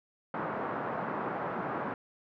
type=band-pass noise; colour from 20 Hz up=white; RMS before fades=-35 dBFS; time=0.34-1.94 s; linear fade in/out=2 ms; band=130 to 1300 Hz; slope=24 dB/octave; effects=none